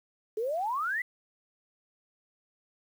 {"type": "exponential sweep", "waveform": "sine", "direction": "up", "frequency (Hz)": [416.1, 2043], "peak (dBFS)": -28, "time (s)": [0.37, 1.02], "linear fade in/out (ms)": 5, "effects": ["9-bit"]}